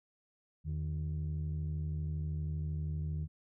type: tone pair together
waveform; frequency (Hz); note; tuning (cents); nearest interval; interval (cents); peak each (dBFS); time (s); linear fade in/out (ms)
sine; 81.4 / 154.06; E2 / D#3; -21 / -17; major seventh; 1104; -34 / -35; 0.64-3.28; 50
effects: tanh soft clip ceiling -30 dBFS